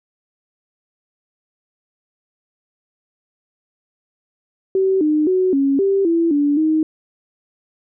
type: tone with pitch steps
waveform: sine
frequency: 382.2 / 304.5 / 371.4 / 275.5 / 392 / 334.1 / 289 / 313.5 Hz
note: G4 / D#4 / F#4 / C#4 / G4 / E4 / D4 / D#4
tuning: -44 / -37 / +7 / -11 / 0 / +23 / -28 / +13 cents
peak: -13 dBFS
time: 4.75-6.83 s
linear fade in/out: 2 ms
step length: 260 ms
effects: none